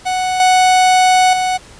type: tone with level steps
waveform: 45% pulse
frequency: 740 Hz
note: F#5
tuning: in tune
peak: -15 / -8 / -14 dBFS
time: 0.05-1.58 s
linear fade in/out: 20 ms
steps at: 0.4 / 1.33 s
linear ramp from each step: 2 ms
effects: pink hiss -40 dBFS RMS until 1.79 s + resampled to 22050 Hz